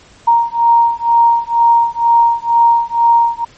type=beating tone pair; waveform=sine; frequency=932.3 / 934.4 Hz; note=A#5 / A#5; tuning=0 / +4 cents; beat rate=2.1 Hz; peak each=-11 dBFS; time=0.27-3.45 s; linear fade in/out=10 ms; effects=pink hiss -44 dBFS RMS until 3.57 s + MP3 32 kbps